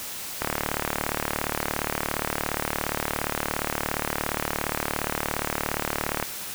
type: click train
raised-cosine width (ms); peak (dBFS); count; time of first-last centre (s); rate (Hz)
0.5; -9; 217; 0.42-6.226; 37.2
effects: white hiss -35 dBFS RMS until 6.54 s